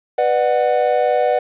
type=chord; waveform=triangle; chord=B minor; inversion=none; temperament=equal with one note detuned; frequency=493.9 / 598.3 / 740 Hz; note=B4 / D5 / F#5; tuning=0 / +32 / 0 cents; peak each=-16 dBFS; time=0.18-1.39 s; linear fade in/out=5 ms; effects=resampled to 8000 Hz + 8-bit